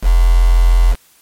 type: tone with quantisation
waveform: sine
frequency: 43.06 Hz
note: F1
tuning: 24 cents flat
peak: -6 dBFS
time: 0.02-0.96 s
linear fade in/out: 50 ms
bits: 4
effects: white hiss -50 dBFS RMS until 1.21 s + MP3 64 kbps